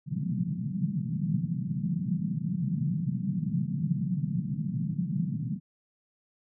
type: band-pass noise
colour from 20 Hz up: white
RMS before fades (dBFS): -30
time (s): 0.06-5.6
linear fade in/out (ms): 50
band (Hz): 130 to 200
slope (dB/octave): 48
effects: none